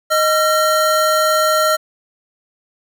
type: tone pair together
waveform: square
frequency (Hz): 622.3 / 1361.2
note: D#5 / F6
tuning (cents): 0 / -45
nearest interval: octave + major second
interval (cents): 1355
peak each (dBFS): -16 / -16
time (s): 0.1-1.77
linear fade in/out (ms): 20
effects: none